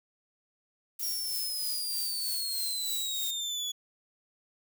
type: noise with tremolo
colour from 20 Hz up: violet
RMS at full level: -35 dBFS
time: 0.99-3.31 s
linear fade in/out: 5 ms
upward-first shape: sine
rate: 3.2 Hz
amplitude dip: 50%
type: exponential sweep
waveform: 30% pulse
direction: down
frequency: 5620 to 3386 Hz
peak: -29 dBFS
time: 1.02-3.72 s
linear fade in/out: 10 ms
effects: none